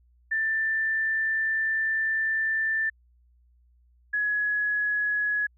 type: tone pair in turn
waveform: sine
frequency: 1775 / 1683.1 Hz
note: A6 / G#6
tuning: +15 / +23 cents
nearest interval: minor second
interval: 92 cents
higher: first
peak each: -23 dBFS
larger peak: neither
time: 0.31-2.9 / 4.13-5.47 s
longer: first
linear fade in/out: 10 ms
effects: added 60 Hz sine -58 dBFS peak until 5.57 s